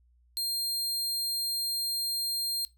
sawtooth tone, 4200 Hz, C8, 6 cents sharp, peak -26 dBFS, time 0.37-2.65 s, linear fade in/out 0 ms, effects noise-tail reverb RT60 0.2 s tail -18 dB re dry + added 60 Hz sine -61 dBFS peak until 2.77 s

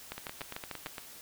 two click trains, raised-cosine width 0.3 ms, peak -23 / -21 dBFS, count 8 / 6, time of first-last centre 0.18-0.982 / 0.12-0.861 s, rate 8.73 / 6.75 Hz, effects white hiss -50 dBFS RMS until 1.21 s

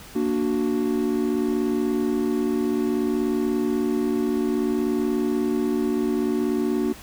triangle chord, Bb augmented, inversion none, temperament equal, 233.1 / 293.7 / 370 Hz, Bb3 / D4 / F#4, 0 / 0 / 0 cents, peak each -23 dBFS, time 0.15-6.93 s, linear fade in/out 10 ms, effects pink hiss -43 dBFS RMS until 7.02 s

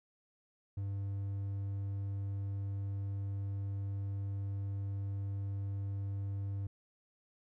triangle tone, 99.1 Hz, G2, 19 cents sharp, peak -33 dBFS, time 0.77-6.67 s, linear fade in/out 5 ms, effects none

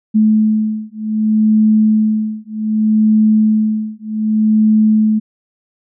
sine beating tone pair, 215.8 / 216.45 Hz, A3 / A3, -33 / -28 cents, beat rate 0.65 Hz, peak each -13 dBFS, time 0.14-5.2 s, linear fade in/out 20 ms, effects none

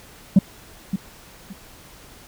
sine tone with echo, 192.5 Hz, G3, 31 cents flat, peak -5 dBFS, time 0.36-0.39 s, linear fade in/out 5 ms, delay 570 ms, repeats 2, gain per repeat -13 dB, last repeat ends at 1.53 s, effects tanh soft clip ceiling -7 dBFS + pink hiss -46 dBFS RMS until 2.27 s

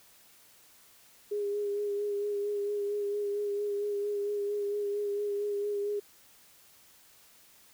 sine tone with vibrato, 409.4 Hz, G#4, 25 cents flat, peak -29 dBFS, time 1.31-6 s, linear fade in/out 10 ms, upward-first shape sine, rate 4.4 Hz, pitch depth 24 cents each way, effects white hiss -59 dBFS RMS until 7.73 s

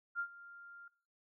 sine tone with ADSR envelope, 1396 Hz, F6, 1 cent flat, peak -33 dBFS, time 0.15-0.88 s, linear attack 43 ms, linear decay 76 ms, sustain -18 dB, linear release 4 ms, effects noise-tail reverb RT60 0.5 s tail -20 dB re dry

